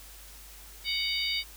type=harmonic tone with a mistuned harmonic; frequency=743 Hz; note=F#5; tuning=7 cents sharp; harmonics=3 / 4 / 5 / 6; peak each=-33 / -35 / -32 / -33 dBFS; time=0.84-1.44 s; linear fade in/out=50 ms; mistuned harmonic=6; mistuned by=+85 cents; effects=added 50 Hz sine -50 dBFS peak until 1.56 s + white hiss -50 dBFS RMS until 1.56 s